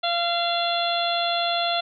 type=harmonic tone; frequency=688 Hz; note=F5; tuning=26 cents flat; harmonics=1 / 2 / 3 / 4 / 5 / 6; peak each=-24 / -30 / -37 / -32 / -27 / -31 dBFS; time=0.03-1.81 s; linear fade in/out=10 ms; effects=none